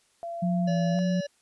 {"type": "tone", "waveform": "sine", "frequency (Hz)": 680, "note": "F5", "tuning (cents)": -46, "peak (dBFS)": -32, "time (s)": [0.23, 0.99], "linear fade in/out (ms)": 0}
{"type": "tone with vibrato", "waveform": "sine", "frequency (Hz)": 174.61, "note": "F3", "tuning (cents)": 0, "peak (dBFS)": -23, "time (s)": [0.42, 1.21], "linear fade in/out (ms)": 10, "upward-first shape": "square", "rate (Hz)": 1.9, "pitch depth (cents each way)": 40}
{"type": "harmonic tone", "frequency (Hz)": 573, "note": "D5", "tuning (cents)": -43, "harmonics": [1, 3, 5, 7, 9, 10], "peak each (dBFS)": [-31, -43, -47, -47, -51, -49], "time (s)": [0.67, 1.27], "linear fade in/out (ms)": 10}
{"effects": ["white hiss -66 dBFS RMS until 1.41 s", "resampled to 24000 Hz"]}